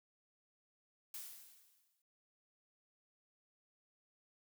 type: noise with exponential decay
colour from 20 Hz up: blue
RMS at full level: -45 dBFS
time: 1.14-2.02 s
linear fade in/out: 2 ms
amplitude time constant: 190 ms
effects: none